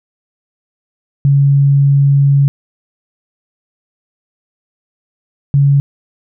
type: tone pair in turn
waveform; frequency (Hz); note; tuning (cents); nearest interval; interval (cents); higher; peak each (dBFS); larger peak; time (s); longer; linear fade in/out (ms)
sine; 140 / 140.53; C#3 / C#3; +18 / +24; unison; 6; second; -6; neither; 1.25-2.48 / 5.54-5.8; first; 0
effects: none